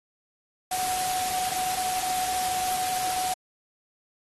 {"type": "tone in noise", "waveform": "sine", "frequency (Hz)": 740, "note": "F#5", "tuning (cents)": 0, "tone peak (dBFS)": -27, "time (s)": [0.71, 3.34], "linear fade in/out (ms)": 5, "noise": "white", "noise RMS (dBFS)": -31, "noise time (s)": [0.71, 3.34], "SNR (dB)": 1, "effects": ["AAC 32 kbps"]}